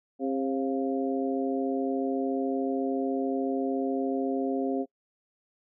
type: harmonic tone with a mistuned harmonic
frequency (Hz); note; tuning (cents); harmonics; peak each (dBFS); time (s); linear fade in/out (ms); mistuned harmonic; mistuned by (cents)
133.8; C3; +39; 2 / 3 / 4 / 5; -28 / -32 / -34 / -36; 0.19-4.86; 50; 5; +70
effects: noise-tail reverb RT60 0.1 s tail -24 dB re dry